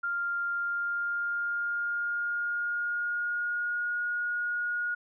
sine tone with pitch glide, 1396.9 to 1440.3 Hz, F6 to F#6, 0 to -47 cents, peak -28 dBFS, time 0.03-4.95 s, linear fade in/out 10 ms, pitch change +53 cents, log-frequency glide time 0.52-4.03 s, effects none

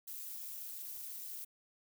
violet noise with amplitude modulation, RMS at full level -41 dBFS, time 0.07-1.45 s, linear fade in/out 10 ms, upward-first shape sine, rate 274 Hz, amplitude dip 100%, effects none

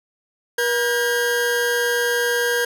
40% pulse tone pair together, 479.7 / 1613.5 Hz, A#4 / G6, +50 / +50 cents, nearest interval octave + major sixth, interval 2100 cents, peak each -20 dBFS, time 0.58-2.65 s, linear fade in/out 5 ms, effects none

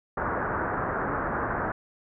white low-pass noise, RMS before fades -29 dBFS, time 0.17-1.72 s, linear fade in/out 5 ms, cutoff 1600 Hz, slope 48 dB/octave, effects none

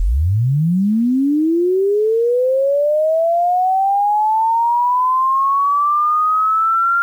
sine linear sweep, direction up, 36.71 to 1394 Hz, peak -12 dBFS, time 0-7.02 s, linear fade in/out 0 ms, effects 8-bit

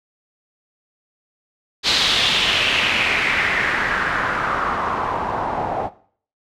white noise with low-pass filter sweep, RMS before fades -20 dBFS, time 1.83-5.9 s, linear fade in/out 50 ms, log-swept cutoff 4100 to 730 Hz, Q 3.2, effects noise-tail reverb RT60 0.5 s tail -17 dB re dry

